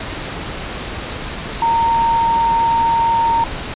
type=tone in noise; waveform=sine; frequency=921 Hz; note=A#5; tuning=21 cents flat; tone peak=-12 dBFS; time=1.62-3.44 s; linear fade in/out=2 ms; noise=pink; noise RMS=-26 dBFS; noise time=0-3.74 s; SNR=+11 dB; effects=resampled to 8000 Hz